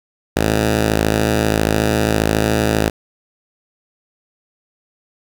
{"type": "ring-modulated tone", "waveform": "10% pulse", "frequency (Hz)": 107.6, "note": "A2", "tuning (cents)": -38, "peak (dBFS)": -3, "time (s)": [0.36, 2.9], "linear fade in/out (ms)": 10, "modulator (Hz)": 26.5, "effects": []}